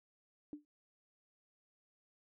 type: tone with exponential decay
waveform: sine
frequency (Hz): 296.2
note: D4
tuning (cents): +15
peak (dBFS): -39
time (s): 0.53-0.65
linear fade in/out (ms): 1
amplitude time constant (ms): 25
effects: none